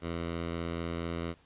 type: tone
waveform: 10% pulse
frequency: 84.3 Hz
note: E2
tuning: 39 cents sharp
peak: -25 dBFS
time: 0.01-1.35 s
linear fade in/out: 50 ms
effects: pink hiss -63 dBFS RMS until 1.45 s + resampled to 8000 Hz